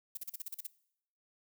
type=noise bursts; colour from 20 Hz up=violet; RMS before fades=-40 dBFS; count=9; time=0.15-0.669 s; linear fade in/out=5 ms; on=23 ms; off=39 ms; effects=noise-tail reverb RT60 0.7 s tail -20 dB re dry